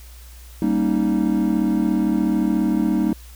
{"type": "chord", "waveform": "triangle", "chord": "Eb dominant seventh", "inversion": "first", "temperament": "equal", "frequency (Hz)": [196, 233.1, 277.2, 311.1], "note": ["G3", "Bb3", "Db4", "Eb4"], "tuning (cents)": [0, 0, 0, 0], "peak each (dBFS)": [-20, -20, -24, -19], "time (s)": [0.62, 3.13], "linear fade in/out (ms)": 2, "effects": ["added 60 Hz sine -39 dBFS peak until 3.35 s", "white hiss -48 dBFS RMS until 3.35 s"]}